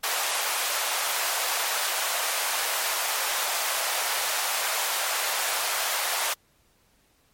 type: high-pass noise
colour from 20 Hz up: pink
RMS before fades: -27 dBFS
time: 0.03-6.34 s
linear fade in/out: 10 ms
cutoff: 640 Hz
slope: 24 dB/octave
effects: pink hiss -64 dBFS RMS until 7.33 s + MP3 64 kbps